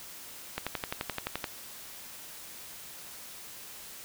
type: click train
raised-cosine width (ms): 0.3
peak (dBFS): -15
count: 11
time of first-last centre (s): 0.58-1.442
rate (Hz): 11.6
effects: white hiss -46 dBFS RMS until 4.04 s